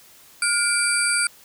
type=tone cluster; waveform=sine; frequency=1420 / 2343 / 4675 / 8430 / 9970 Hz; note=F6 / D7 / D8 / C9 / D#9; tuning=+28 / -5 / -9 / +12 / +2 cents; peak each=-23 / -26 / -26 / -24 / -26 dBFS; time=0.42-1.27 s; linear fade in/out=2 ms; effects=white hiss -50 dBFS RMS until 1.44 s